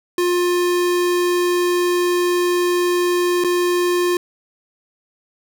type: tone with dropouts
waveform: square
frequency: 354 Hz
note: F4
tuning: 23 cents sharp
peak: -16 dBFS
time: 0.18-4.17 s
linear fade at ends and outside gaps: 2 ms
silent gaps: 3.439-3.445 s
effects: none